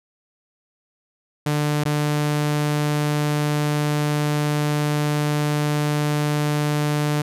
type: tone with dropouts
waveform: sawtooth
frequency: 148.6 Hz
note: D3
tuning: 21 cents sharp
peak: -15 dBFS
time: 1.46-7.22 s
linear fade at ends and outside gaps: 5 ms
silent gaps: 1.838-1.853 s
effects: resampled to 32000 Hz